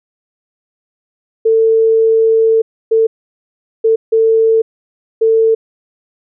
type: tone bursts at uneven times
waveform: sine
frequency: 447.5 Hz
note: A4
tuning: 29 cents sharp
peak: -7 dBFS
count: 5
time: 1.45-2.62 / 2.91-3.07 / 3.84-3.96 / 4.12-4.62 / 5.21-5.55 s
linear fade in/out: 10 ms
effects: none